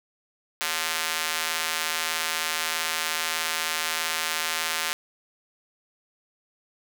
square tone with high-pass filter, 80.8 Hz, E2, 34 cents flat, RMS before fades -28 dBFS, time 0.61-4.93 s, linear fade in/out 0 ms, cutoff 1600 Hz, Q 0.69, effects none

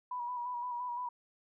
sine tone with vibrato, 976 Hz, B5, 21 cents flat, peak -35 dBFS, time 0.11-1.09 s, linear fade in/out 5 ms, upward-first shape square, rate 5.8 Hz, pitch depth 31 cents each way, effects none

